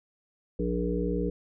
harmonic tone, 59.3 Hz, A#1, 30 cents sharp, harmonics 1 / 3 / 5 / 7 / 8, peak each -32 / -31 / -33 / -33 / -33 dBFS, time 0.59-1.3 s, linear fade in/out 5 ms, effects none

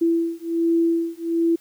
sine beating tone pair, 333.1 / 334.4 Hz, E4 / E4, +18 / +25 cents, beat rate 1.3 Hz, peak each -21 dBFS, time 0.01-1.56 s, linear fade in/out 10 ms, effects white hiss -55 dBFS RMS until 1.6 s

